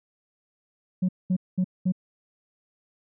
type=tone bursts; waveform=sine; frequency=183.9 Hz; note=F#3; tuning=10 cents flat; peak=-18 dBFS; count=4; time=1.02-1.922 s; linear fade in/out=10 ms; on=68 ms; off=210 ms; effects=tanh soft clip ceiling -18 dBFS